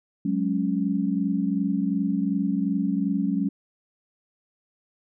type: chord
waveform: sine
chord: F# suspended second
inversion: none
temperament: equal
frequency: 185 / 207.7 / 277.2 Hz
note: F#3 / G#3 / C#4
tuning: 0 / 0 / 0 cents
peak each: -26 dBFS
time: 0.25-3.49 s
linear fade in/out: 5 ms
effects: none